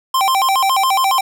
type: tone with vibrato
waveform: square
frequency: 904 Hz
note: A5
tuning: 47 cents sharp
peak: -13 dBFS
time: 0.14-1.21 s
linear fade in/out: 5 ms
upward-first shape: square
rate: 7.2 Hz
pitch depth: 260 cents each way
effects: none